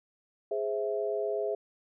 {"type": "chord", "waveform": "sine", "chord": "Ab augmented", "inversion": "none", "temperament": "equal", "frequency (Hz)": [415.3, 523.3, 659.3], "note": ["Ab4", "C5", "E5"], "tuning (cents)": [0, 0, 0], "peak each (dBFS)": [-31, -36, -33], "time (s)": [0.51, 1.55], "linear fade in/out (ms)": 5, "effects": []}